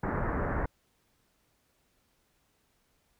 pink low-pass noise, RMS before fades -31 dBFS, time 0.03-0.66 s, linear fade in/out 5 ms, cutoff 1800 Hz, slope 48 dB/octave, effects pink hiss -72 dBFS RMS until 3.19 s

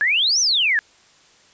sine exponential two-way sweep, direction up then down, 1648 to 6200 to 1648 Hz, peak -15 dBFS, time 0.01-0.79 s, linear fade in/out 0 ms, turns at 0.4 s, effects white hiss -53 dBFS RMS until 1.53 s + resampled to 16000 Hz

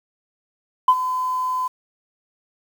sine tone with ADSR envelope, 1016 Hz, B5, 49 cents sharp, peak -6 dBFS, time 0.88-1.68 s, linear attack 5 ms, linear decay 57 ms, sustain -14 dB, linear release 10 ms, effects tanh soft clip ceiling -6 dBFS + 7-bit

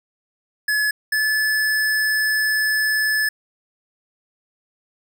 square tone pair in turn, 1706 / 1729.8 Hz, G#6 / A6, +46 / -30 cents, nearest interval unison, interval 24 cents, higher second, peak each -18 dBFS, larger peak neither, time 0.68-0.91 / 1.12-3.29 s, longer second, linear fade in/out 5 ms, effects none

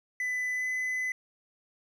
triangle tone with pitch glide, 2000 to 2014 Hz, B6 to B6, +21 to +33 cents, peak -27 dBFS, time 0.2-1.12 s, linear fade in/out 2 ms, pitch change +12 cents, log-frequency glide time 0.54-0.67 s, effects none

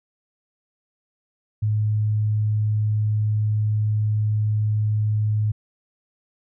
sine tone, 106.7 Hz, G#2, 47 cents sharp, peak -18 dBFS, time 1.62-5.52 s, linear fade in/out 10 ms, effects none

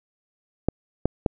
clicks, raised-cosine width 2 ms, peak -6 dBFS, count 3, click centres 0.686 / 1.056 / 1.262 s, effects none

